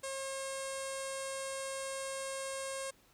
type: tone with low-pass filter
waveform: sawtooth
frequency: 539 Hz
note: C#5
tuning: 49 cents flat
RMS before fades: -40 dBFS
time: 0.03-2.91 s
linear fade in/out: 10 ms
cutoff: 8600 Hz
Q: 4.8
effects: pink hiss -66 dBFS RMS until 3.13 s